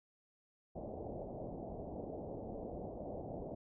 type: low-pass noise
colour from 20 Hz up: white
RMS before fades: -45 dBFS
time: 0.75-3.55 s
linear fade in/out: 10 ms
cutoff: 720 Hz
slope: 48 dB/octave
effects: none